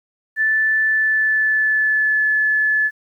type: tone with pitch glide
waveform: sine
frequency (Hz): 1755 to 1725.8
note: A6 to A6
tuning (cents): -5 to -34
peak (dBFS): -14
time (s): 0.36-2.91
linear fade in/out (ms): 50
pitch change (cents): -29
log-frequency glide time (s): 0.84-2.24
effects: 9-bit